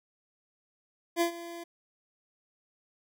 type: tone with ADSR envelope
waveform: 25% pulse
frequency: 340.6 Hz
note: F4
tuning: 43 cents flat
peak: -19 dBFS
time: 1.16-1.64 s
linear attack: 50 ms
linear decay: 100 ms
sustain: -17 dB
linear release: 10 ms
effects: none